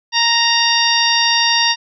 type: harmonic tone with a mistuned harmonic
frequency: 932.3 Hz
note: A#5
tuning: in tune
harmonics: 1 / 2 / 3 / 4 / 5 / 6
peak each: -19 / -19 / -19 / -19 / -19 / -19 dBFS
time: 0.12-1.76 s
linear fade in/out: 50 ms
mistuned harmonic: 4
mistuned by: -25 cents
effects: none